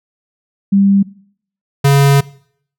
sine / square tone pair in turn, 197.7 / 139.8 Hz, G3 / C#3, +15 / +15 cents, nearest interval tritone, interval 600 cents, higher first, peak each -7 dBFS, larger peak neither, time 0.72-1.03 / 1.84-2.21 s, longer second, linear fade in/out 10 ms, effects noise-tail reverb RT60 0.6 s tail -21 dB re dry

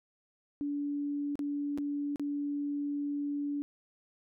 sine tone with dropouts, 288 Hz, D4, 34 cents flat, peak -31 dBFS, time 0.61-3.62 s, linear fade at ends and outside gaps 0 ms, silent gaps 1.355-1.392 / 1.776-1.784 / 2.159-2.196 s, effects none

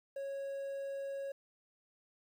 triangle tone with quantisation, 551 Hz, C#5, 11 cents flat, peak -36 dBFS, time 0.16-1.32 s, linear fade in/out 5 ms, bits 11, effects none

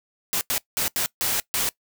white noise bursts at uneven times, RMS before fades -24 dBFS, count 6, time 0.33-0.41 / 0.5-0.58 / 0.77-0.88 / 0.96-1.06 / 1.21-1.4 / 1.54-1.69 s, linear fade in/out 0 ms, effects noise-tail reverb RT60 0.1 s tail -21 dB re dry

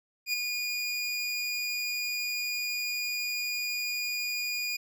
25% pulse tone with ADSR envelope, 2442 Hz, D#7, 33 cents flat, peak -21 dBFS, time 0.26-4.77 s, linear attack 74 ms, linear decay 8 ms, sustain -5 dB, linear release 11 ms, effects none

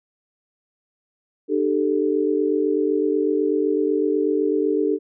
sine chord, D suspended fourth, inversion none, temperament equal with one note detuned, 301.2 / 392 / 440 Hz, D4 / G4 / A4, +44 / 0 / 0 cents, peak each -22 dBFS, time 1.48-4.99 s, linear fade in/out 50 ms, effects none

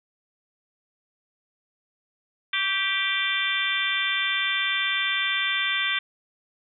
harmonic tone with a mistuned harmonic, 392 Hz, G4, in tune, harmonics 3 / 4 / 5 / 6 / 7 / 8 / 9, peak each -34 / -30 / -29 / -28 / -35 / -31 / -29 dBFS, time 2.53-5.99 s, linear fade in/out 5 ms, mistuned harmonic 3, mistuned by -37 cents, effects none

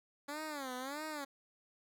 10% pulse tone with vibrato, 280.1 Hz, C#4, 18 cents sharp, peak -32 dBFS, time 0.28-1.25 s, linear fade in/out 10 ms, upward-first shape sine, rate 1.6 Hz, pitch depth 190 cents each way, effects none

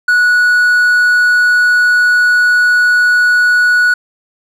triangle tone, 1467 Hz, F#6, 15 cents flat, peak -5 dBFS, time 0.08-3.94 s, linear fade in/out 5 ms, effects none

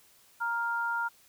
sine tone pair together, 935.5 / 1400 Hz, A#5 / F6, +6 / +4 cents, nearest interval perfect fifth, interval 698 cents, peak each -32 / -30 dBFS, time 0.4-1.09 s, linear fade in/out 20 ms, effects white hiss -61 dBFS RMS until 1.28 s

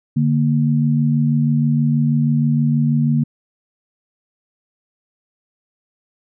sine tone pair together, 146.83 / 233.1 Hz, D3 / A#3, 0 / 0 cents, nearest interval minor sixth, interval 800 cents, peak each -15 / -17 dBFS, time 0.16-3.24 s, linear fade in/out 10 ms, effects none

